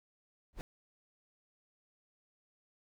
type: noise with exponential growth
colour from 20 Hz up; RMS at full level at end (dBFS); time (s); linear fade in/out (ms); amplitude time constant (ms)
brown; -31; 0.53-0.61; 0; 16
effects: none